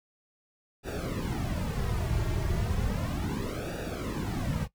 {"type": "noise with flanger", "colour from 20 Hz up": "brown", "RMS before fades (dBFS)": -31, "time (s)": [0.83, 4.68], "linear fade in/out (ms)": 50, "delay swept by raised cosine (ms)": [0.94, 4.04], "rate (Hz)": 0.34, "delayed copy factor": -0.9, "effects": ["noise-tail reverb RT60 0.1 s tail -17 dB re dry"]}